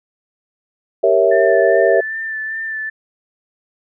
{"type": "chord", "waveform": "sine", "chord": "G diminished seventh", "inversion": "none", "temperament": "equal", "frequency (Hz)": [392, 466.2, 554.4, 659.3], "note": ["G4", "Bb4", "Db5", "Fb5"], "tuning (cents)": [0, 0, 0, 0], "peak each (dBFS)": [-16, -16, -16, -14], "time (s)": [1.03, 2.01], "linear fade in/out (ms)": 10}
{"type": "tone with vibrato", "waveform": "sine", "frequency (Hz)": 1771, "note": "A6", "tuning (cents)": 11, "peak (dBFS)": -21, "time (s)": [1.31, 2.9], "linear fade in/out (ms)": 10, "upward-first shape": "sine", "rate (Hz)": 2.5, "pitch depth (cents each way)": 22}
{"effects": []}